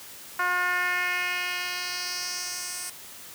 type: tone with band-pass filter sweep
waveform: 10% pulse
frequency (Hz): 358.7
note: F4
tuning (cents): +46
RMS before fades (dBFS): -29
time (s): 0.39-2.9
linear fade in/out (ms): 5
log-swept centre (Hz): 1300 to 8800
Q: 2
effects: white hiss -44 dBFS RMS until 3.34 s + high-pass 60 Hz 12 dB/octave